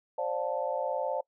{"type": "chord", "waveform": "sine", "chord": "D minor seventh", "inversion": "third", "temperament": "just", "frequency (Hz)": [528.6, 587.3, 704.8, 881], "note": ["C5", "D5", "F5", "A5"], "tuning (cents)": [18, 0, 16, 2], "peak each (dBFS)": [-33, -33, -37, -35], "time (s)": [0.18, 1.21], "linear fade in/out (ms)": 5, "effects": ["noise-tail reverb RT60 0.1 s tail -24 dB re dry"]}